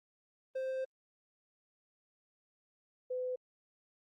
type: tone pair in turn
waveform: triangle / sine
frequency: 524 / 505.4 Hz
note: C5 / B4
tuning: +2 / +40 cents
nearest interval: minor second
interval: 62 cents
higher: first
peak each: -32 / -34 dBFS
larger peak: first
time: 0.55-0.85 / 3.1-3.36 s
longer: first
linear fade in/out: 10 ms
effects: Opus 32 kbps